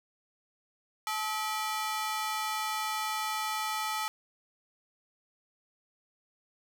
sawtooth ring-modulated tone, 1076 Hz, C6, 48 cents sharp, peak -24 dBFS, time 1.07-4.08 s, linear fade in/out 0 ms, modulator 210 Hz, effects none

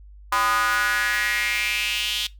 square tone with high-pass filter sweep, 112.2 Hz, A2, 34 cents sharp, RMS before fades -23 dBFS, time 0.32-2.27 s, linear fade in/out 5 ms, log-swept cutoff 1100 to 3300 Hz, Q 4.6, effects noise-tail reverb RT60 0.2 s tail -20 dB re dry + added 50 Hz sine -42 dBFS peak until 2.39 s

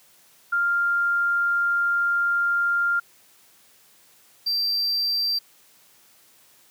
sine / triangle tone pair in turn, 1396.9 / 4699 Hz, F6 / D8, 0 / 0 cents, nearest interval octave + major sixth, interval 2100 cents, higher second, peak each -19 / -20 dBFS, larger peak first, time 0.52-3 / 4.46-5.39 s, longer first, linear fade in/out 10 ms, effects white hiss -56 dBFS RMS until 6.7 s + high-pass 100 Hz 12 dB/octave

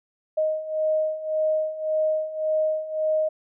sine beating tone pair, 622.3 / 624.1 Hz, D#5 / D#5, 0 / +5 cents, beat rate 1.8 Hz, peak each -27 / -23 dBFS, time 0.37-3.29 s, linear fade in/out 10 ms, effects none

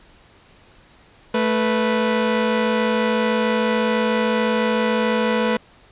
sawtooth tone pair together, 219.6 / 493 Hz, A3 / B4, -3 / -3 cents, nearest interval octave + major second, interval 1400 cents, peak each -16 dBFS, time 1.34-5.57 s, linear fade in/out 5 ms, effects pink hiss -51 dBFS RMS until 5.91 s + resampled to 8000 Hz

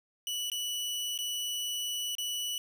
sawtooth tone with dropouts, 2955 Hz, F#7, 3 cents flat, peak -29 dBFS, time 0.27-2.58 s, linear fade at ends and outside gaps 1 ms, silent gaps 0.5-0.517 / 1.177-1.188 / 2.152-2.183 s, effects none

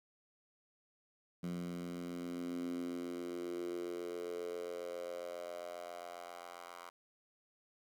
10% pulse tone with high-pass filter sweep, 87.4 Hz, F2, 2 cents sharp, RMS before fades -43 dBFS, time 1.43-6.9 s, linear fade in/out 5 ms, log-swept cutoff 180 to 900 Hz, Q 5.5, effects none

